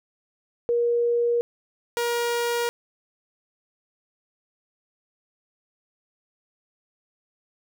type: tone pair in turn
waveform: sine / sawtooth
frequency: 474.5 / 474.5 Hz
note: A#4 / A#4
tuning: +31 / +31 cents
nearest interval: unison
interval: 0 cents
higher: neither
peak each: -19 dBFS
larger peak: neither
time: 0.69-1.41 / 1.97-2.69 s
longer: neither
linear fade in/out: 0 ms
effects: none